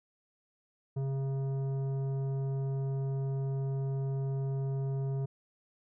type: tone with tanh clipping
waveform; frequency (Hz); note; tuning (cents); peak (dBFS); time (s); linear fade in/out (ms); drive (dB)
triangle; 135.7; C#3; -36; -32; 0.96-5.26; 10; 15
effects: none